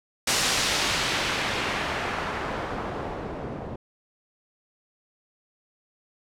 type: noise with low-pass filter sweep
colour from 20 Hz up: white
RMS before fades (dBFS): -28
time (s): 0.27-3.76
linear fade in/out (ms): 5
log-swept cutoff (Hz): 7100 to 460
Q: 0.77
effects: none